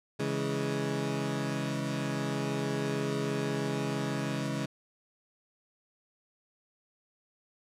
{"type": "chord", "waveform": "20% pulse", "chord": "C# minor", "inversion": "none", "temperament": "equal", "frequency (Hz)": [138.59, 164.81, 207.7], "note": ["C#3", "E3", "G#3"], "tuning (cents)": [0, 0, 0], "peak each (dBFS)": [-28, -32, -30], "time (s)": [0.19, 4.66], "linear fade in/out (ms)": 10, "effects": ["low-pass 9000 Hz 12 dB/octave"]}